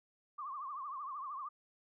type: tone with vibrato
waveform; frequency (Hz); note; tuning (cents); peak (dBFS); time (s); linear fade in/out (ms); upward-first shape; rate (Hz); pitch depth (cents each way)
sine; 1125; C#6; +25; -40; 0.38-1.49; 10; triangle; 13; 160
effects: none